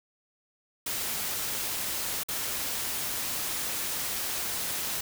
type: noise with dropouts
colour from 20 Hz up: white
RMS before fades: -32 dBFS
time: 0.86-5.01 s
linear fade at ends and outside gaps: 5 ms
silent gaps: 2.235-2.285 s
effects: none